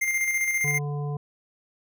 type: tone with tremolo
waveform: square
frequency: 2100 Hz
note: C7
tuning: 6 cents sharp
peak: -22 dBFS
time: 0.01-0.79 s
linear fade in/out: 10 ms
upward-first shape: square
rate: 15 Hz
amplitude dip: 40%
type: harmonic tone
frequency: 145.4 Hz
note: D3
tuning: 17 cents flat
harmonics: 1 / 3 / 5 / 7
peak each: -27 / -37 / -41 / -44 dBFS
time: 0.64-1.17 s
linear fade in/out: 5 ms
effects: none